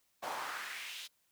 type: noise with high-pass filter sweep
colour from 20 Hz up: brown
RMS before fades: -42 dBFS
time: 0.22-1.08 s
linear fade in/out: 20 ms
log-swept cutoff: 690 to 3700 Hz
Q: 2.2
effects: white hiss -75 dBFS RMS until 1.31 s

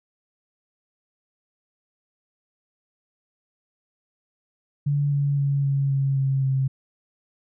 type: tone with pitch steps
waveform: sine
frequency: 143.7 / 141.97 / 140.26 / 138.56 / 136.89 / 135.24 / 133.61 Hz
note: D3 / C#3 / C#3 / C#3 / C#3 / C#3 / C3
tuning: -37 / +42 / +21 / 0 / -21 / -42 / +37 cents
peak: -19 dBFS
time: 4.86-6.68 s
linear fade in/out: 10 ms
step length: 260 ms
effects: none

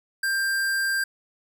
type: tone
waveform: square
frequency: 1586 Hz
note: G6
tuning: 20 cents sharp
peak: -23 dBFS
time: 0.23-1.04 s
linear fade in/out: 5 ms
effects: none

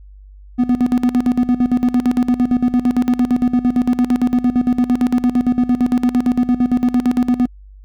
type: tone with tremolo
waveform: triangle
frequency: 246.9 Hz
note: B3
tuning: in tune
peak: -8 dBFS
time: 0.58-7.47 s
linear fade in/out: 20 ms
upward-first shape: square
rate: 8.8 Hz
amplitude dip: 80%
effects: added 49 Hz sine -37 dBFS peak until 7.84 s

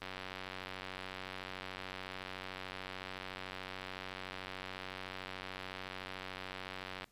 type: click train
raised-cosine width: 0.3 ms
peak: -26 dBFS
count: 659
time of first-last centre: 0.02-7.042 s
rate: 93.7 Hz
effects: pink hiss -70 dBFS RMS until 7.11 s + resampled to 32000 Hz

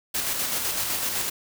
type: noise with tremolo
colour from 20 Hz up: white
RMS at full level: -26 dBFS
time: 0.14-1.3 s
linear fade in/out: 10 ms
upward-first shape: square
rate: 7.9 Hz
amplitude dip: 30%
effects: none

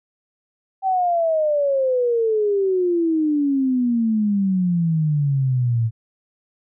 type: exponential sweep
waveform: sine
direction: down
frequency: 777 to 111.1 Hz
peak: -16 dBFS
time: 0.82-5.91 s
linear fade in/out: 50 ms
effects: none

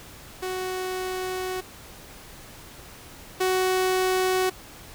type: tone pair in turn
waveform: sawtooth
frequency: 370.9 / 372.3 Hz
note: F#4 / F#4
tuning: +4 / +11 cents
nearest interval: unison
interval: 7 cents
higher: second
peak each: -24 / -17 dBFS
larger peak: second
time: 0.42-1.61 / 3.4-4.5 s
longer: first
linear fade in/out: 10 ms
effects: pink hiss -45 dBFS RMS until 4.94 s

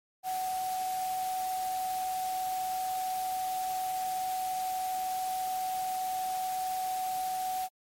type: tone in noise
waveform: sine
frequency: 747 Hz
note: F#5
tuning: 16 cents sharp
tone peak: -30 dBFS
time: 0.23-7.69 s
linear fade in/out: 50 ms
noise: white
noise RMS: -43 dBFS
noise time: 0.23-7.69 s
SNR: +10 dB
effects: MP3 64 kbps

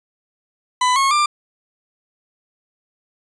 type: tone with pitch steps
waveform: 40% pulse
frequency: 1000 / 1090.5 / 1189.2 Hz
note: B5 / C#6 / D6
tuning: +21 / -29 / +21 cents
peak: -13 dBFS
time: 0.81-1.26 s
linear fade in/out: 5 ms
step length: 150 ms
effects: resampled to 22050 Hz + 9-bit

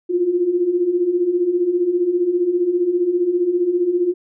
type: beating tone pair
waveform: sine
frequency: 341 / 356 Hz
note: F4 / F4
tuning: -41 / +33 cents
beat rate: 15 Hz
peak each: -22 / -16 dBFS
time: 0.09-4.14 s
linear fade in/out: 20 ms
effects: none

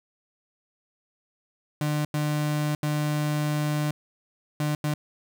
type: tone bursts at uneven times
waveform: 35% pulse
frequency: 150 Hz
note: D3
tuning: 37 cents sharp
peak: -22 dBFS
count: 5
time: 1.81-2.05 / 2.14-2.75 / 2.83-3.91 / 4.6-4.75 / 4.84-4.94 s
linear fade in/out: 2 ms
effects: 10-bit

